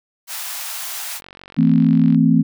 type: high-pass noise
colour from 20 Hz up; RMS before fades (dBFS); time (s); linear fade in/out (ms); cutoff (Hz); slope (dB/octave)
white; -28; 0.27-1.21; 50; 660; 48
type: click train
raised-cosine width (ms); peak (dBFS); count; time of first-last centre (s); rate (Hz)
0.3; -22; 45; 1.2-2.146; 46.5
type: chord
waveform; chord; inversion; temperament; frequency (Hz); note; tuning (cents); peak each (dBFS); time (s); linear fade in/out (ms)
sine; A minor; second; equal with one note detuned; 164.81 / 224.2 / 261.6; E3 / A3 / C4; 0 / +33 / 0; -15; 1.57-2.43; 20
effects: none